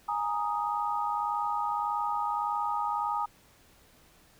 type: chord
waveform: sine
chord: Ab suspended second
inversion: none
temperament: equal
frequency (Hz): 830.6 / 932.3 / 1244.5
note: Ab5 / Bb5 / Eb6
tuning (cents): 0 / 0 / 0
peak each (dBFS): -32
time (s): 0.08-3.26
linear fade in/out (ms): 10
effects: pink hiss -60 dBFS RMS until 4.39 s